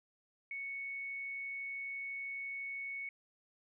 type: tone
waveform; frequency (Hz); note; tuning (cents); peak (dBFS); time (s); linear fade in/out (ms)
sine; 2217; C#7; 0; -39; 0.51-3.09; 2
effects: none